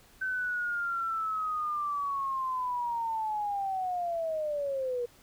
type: linear sweep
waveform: sine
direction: down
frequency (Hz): 1535 to 474.9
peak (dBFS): -29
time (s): 0.21-5.06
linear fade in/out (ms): 10
effects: pink hiss -59 dBFS RMS until 5.22 s